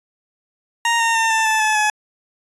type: tone with pitch steps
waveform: 20% pulse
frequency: 932.3 / 917.9 / 903.7 / 889.7 / 875.9 / 862.4 / 849 Hz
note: A#5 / A#5 / A5 / A5 / A5 / A5 / G#5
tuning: 0 / -27 / +46 / +19 / -8 / -35 / +38 cents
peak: -10 dBFS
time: 0.85-1.9 s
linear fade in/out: 2 ms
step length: 150 ms
effects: resampled to 24000 Hz